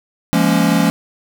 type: chord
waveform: square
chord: Bb minor seventh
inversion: second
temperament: equal with one note detuned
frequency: 171.81 / 207.7 / 233.1 / 277.2 Hz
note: F3 / Ab3 / Bb3 / Db4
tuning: -28 / 0 / 0 / 0 cents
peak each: -17 / -18 / -20 / -18 dBFS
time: 0.33-0.9 s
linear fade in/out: 0 ms
effects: none